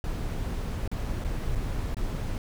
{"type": "noise with dropouts", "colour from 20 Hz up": "brown", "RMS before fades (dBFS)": -30, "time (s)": [0.04, 2.38], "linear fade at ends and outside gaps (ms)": 1, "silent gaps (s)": [[0.877, 0.915], [1.241, 1.246], [1.552, 1.556], [1.945, 1.968]], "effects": []}